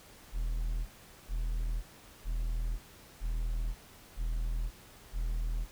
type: tone bursts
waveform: triangle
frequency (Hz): 40.29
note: E1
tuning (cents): -39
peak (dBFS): -28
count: 6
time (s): 0.32-5.67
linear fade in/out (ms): 50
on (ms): 550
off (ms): 410
effects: pink hiss -55 dBFS RMS until 5.71 s